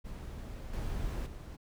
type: noise with level steps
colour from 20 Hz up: brown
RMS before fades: -42 / -36 / -44 dBFS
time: 0.04-1.57 s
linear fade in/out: 20 ms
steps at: 0.73 / 1.26 s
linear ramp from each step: 5 ms
effects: none